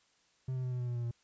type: tone with pitch steps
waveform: triangle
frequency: 130 / 128.21 / 126.45 / 124.7 / 122.99 / 121.29 / 119.62 / 117.98 Hz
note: C3 / C3 / B2 / B2 / B2 / B2 / A#2 / A#2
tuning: -11 / -35 / +41 / +17 / -7 / -31 / +45 / +21 cents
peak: -31 dBFS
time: 0.48-1.112 s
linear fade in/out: 5 ms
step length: 79 ms
effects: white hiss -70 dBFS RMS until 1.23 s + resampled to 16000 Hz